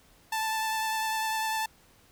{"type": "tone with vibrato", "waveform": "sawtooth", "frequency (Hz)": 880, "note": "A5", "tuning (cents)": 0, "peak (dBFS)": -24, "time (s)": [0.32, 1.66], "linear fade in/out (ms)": 5, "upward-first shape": "sine", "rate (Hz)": 10, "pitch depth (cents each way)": 14, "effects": ["pink hiss -60 dBFS RMS until 2.11 s"]}